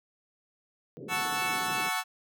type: band-pass noise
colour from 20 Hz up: white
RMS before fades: -43 dBFS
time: 0.97-1.89 s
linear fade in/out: 0 ms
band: 120 to 480 Hz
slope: 48 dB/octave
type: chord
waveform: 20% pulse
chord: F# minor seventh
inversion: none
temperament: equal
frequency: 740 / 880 / 1108.7 / 1318.5 Hz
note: F#5 / A5 / C#6 / E6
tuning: 0 / 0 / 0 / 0 cents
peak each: -29 dBFS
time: 1.08-2.04 s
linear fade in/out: 50 ms
effects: none